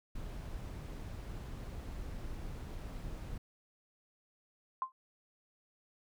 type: noise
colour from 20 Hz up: brown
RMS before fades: -43 dBFS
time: 0.15-3.38 s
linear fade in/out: 5 ms
type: tone with exponential decay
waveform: sine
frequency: 1046.5 Hz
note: C6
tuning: in tune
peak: -28 dBFS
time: 4.82-4.92 s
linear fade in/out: 1 ms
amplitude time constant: 21 ms
effects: none